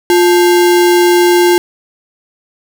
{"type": "tone with sample-and-hold", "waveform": "sine", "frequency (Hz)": 352.2, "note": "F4", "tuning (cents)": 15, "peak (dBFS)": -5, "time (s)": [0.1, 1.58], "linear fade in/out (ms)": 0, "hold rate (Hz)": 1225, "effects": []}